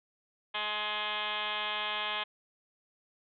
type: tone with frequency modulation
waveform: sine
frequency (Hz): 2103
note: C7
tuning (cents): +8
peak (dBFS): -31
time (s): 0.54-2.24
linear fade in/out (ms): 10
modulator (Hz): 210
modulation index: 6.7
effects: none